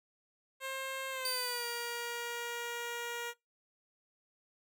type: tone with pitch glide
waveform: 10% pulse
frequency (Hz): 532 to 474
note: C5 to A#4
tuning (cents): +29 to +29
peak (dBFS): -29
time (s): 0.6-3.34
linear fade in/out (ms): 50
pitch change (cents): -200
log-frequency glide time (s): 1.1-1.66
type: tone with exponential decay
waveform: sawtooth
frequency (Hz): 4648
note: D8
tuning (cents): -19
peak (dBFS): -30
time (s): 1.25-3.28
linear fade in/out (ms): 2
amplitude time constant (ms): 440
effects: noise-tail reverb RT60 0.2 s tail -23 dB re dry